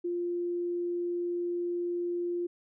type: tone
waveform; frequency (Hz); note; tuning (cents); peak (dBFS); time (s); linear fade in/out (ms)
sine; 349.2; F4; 0; -29; 0.04-2.47; 10
effects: none